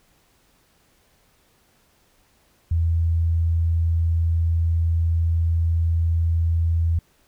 sine tone, 83 Hz, E2, 12 cents sharp, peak -17 dBFS, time 2.71-6.99 s, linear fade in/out 5 ms, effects pink hiss -61 dBFS RMS until 7.27 s

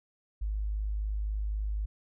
sine tone, 51.91 Hz, G#1, in tune, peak -29 dBFS, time 0.41-1.86 s, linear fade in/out 10 ms, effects none

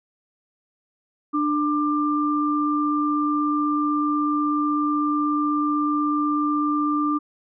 sine tone pair together, 297.3 / 1189.2 Hz, D4 / D6, +21 / +21 cents, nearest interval 2 octaves, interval 2400 cents, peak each -21 / -23 dBFS, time 1.33-7.19 s, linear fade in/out 20 ms, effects none

